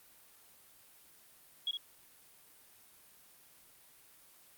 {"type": "tone with echo", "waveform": "sine", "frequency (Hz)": 3322, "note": "G#7", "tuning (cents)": 0, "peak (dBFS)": -31, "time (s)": [1.67, 1.71], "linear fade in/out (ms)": 2, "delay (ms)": 61, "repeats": 1, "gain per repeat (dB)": -5, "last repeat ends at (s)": 1.771, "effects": ["white hiss -61 dBFS RMS until 4.57 s", "Opus 32 kbps"]}